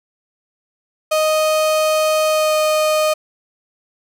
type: tone with pitch glide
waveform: 35% pulse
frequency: 622.3 to 617.6 Hz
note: D#5 to D#5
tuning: 0 to -13 cents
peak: -12 dBFS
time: 1.11-3.14 s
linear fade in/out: 10 ms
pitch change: -13 cents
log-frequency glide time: 2.29-2.54 s
effects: none